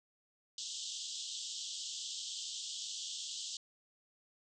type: band-pass noise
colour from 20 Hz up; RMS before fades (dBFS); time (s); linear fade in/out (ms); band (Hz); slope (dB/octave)
pink; -43; 0.58-3.57; 2; 3000 to 7900; 96
effects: none